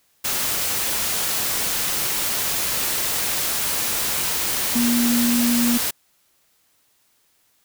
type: tone in noise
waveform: sine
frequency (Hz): 238.6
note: A#3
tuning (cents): +41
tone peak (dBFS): -17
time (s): 4.75-5.78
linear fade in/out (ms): 10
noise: white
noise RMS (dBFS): -23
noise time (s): 0.24-5.91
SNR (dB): +3
effects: white hiss -63 dBFS RMS until 7.64 s